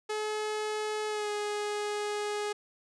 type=tone with pitch glide; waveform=sawtooth; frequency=427 to 416.3 Hz; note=G#4 to G#4; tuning=+48 to +4 cents; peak=-27 dBFS; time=0.09-2.53 s; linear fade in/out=10 ms; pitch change=-44 cents; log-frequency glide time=1.08-1.3 s; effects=resampled to 22050 Hz